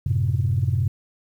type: chord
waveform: sine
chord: F# diminished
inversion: none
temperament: equal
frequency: 92.5 / 110 / 130.81 Hz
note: F#2 / A2 / C3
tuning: 0 / 0 / 0 cents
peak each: -22 / -23 / -22 dBFS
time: 0.06-0.88 s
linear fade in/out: 5 ms
effects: tanh soft clip ceiling -11 dBFS + 9-bit